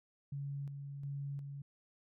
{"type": "tone with tremolo", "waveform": "sine", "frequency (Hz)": 140.6, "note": "C#3", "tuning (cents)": 25, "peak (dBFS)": -38, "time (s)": [0.32, 1.62], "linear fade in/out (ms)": 5, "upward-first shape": "square", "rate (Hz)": 1.4, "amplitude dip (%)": 40, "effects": []}